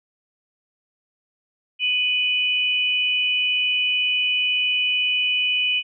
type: tone pair together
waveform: sine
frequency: 2489 / 2973 Hz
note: D#7 / F#7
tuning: 0 / +8 cents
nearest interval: minor third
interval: 308 cents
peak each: -21 dBFS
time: 1.79-5.83 s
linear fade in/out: 50 ms
effects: none